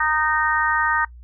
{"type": "harmonic tone", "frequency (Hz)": 308.7, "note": "D#4", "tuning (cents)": -14, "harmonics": [3, 4, 5, 6], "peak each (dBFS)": [-23, -23, -23, -23], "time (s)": [0, 1.05], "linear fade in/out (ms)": 5, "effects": ["noise-tail reverb RT60 0.1 s tail -21 dB re dry", "added 60 Hz sine -39 dBFS peak until 1.23 s"]}